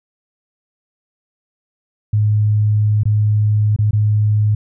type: tone with dropouts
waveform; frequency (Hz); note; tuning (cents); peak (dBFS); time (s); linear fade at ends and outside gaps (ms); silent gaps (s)
sine; 105.8; G#2; +33; -11; 2.13-4.55; 5; 3.034-3.054 / 3.763-3.787 / 3.91-3.931
effects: none